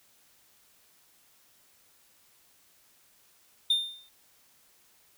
triangle tone with exponential decay, 3620 Hz, A7, 48 cents sharp, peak -18 dBFS, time 3.7-4.09 s, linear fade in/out 5 ms, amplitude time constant 84 ms, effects white hiss -63 dBFS RMS until 5.17 s

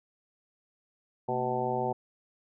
harmonic tone with a mistuned harmonic, 125.9 Hz, B2, 34 cents sharp, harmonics 1 / 2 / 3 / 4 / 5 / 6 / 7, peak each -38 / -38 / -34 / -35 / -37 / -33 / -34 dBFS, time 1.28-1.93 s, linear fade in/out 10 ms, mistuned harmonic 2, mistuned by -150 cents, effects none

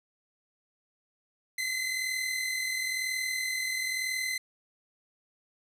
sawtooth tone pair together, 2011 / 2052 Hz, B6 / C7, +31 / -34 cents, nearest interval unison, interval 35 cents, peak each -34 / -27 dBFS, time 1.58-4.38 s, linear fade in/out 5 ms, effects resampled to 32000 Hz

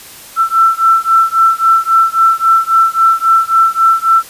sine beating tone pair, 1335 / 1338.7 Hz, E6 / E6, +22 / +26 cents, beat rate 3.7 Hz, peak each -10 dBFS, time 0.36-4.23 s, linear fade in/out 50 ms, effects white hiss -34 dBFS RMS until 4.29 s + resampled to 32000 Hz

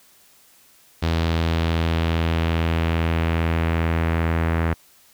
sawtooth tone with low-pass filter sweep, 82.41 Hz, E2, in tune, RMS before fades -21 dBFS, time 1.02-4.74 s, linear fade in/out 10 ms, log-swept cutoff 4100 to 1900 Hz, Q 1.7, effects white hiss -54 dBFS RMS until 5.13 s

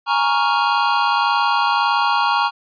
square chord, Bb minor seventh, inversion third, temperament equal, 830.6 / 932.3 / 1108.7 / 1396.9 Hz, Ab5 / Bb5 / Db6 / F6, 0 / 0 / 0 / 0 cents, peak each -22 / -20 / -21 / -23 dBFS, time 0.06-2.51 s, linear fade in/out 50 ms, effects resampled to 11025 Hz

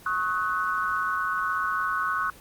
sine tone cluster, 1099 / 1271 / 1487 Hz, C#6 / D#6 / F#6, -15 / +36 / +8 cents, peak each -28 dBFS, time 0.06-2.3 s, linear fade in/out 2 ms, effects pink hiss -49 dBFS RMS until 2.4 s + Opus 24 kbps

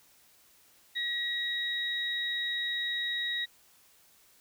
sine tone pair together, 1910 / 3805 Hz, A#6 / A#7, +42 / +35 cents, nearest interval octave, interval 1193 cents, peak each -33 / -32 dBFS, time 0.95-3.46 s, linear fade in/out 20 ms, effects white hiss -62 dBFS RMS until 4.4 s

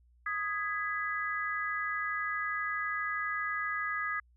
sine chord, G# minor, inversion second, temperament just, 1245.9 / 1661.2 / 1993.5 Hz, D#6 / G#6 / B6, +2 / 0 / +16 cents, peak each -35 / -35 / -37 dBFS, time 0.26-4.2 s, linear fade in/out 5 ms, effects added 60 Hz sine -61 dBFS peak until 4.36 s

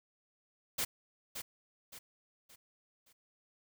white noise with echo, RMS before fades -34 dBFS, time 0.78-0.85 s, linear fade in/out 10 ms, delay 570 ms, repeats 4, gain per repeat -8 dB, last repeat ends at 3.13 s, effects none

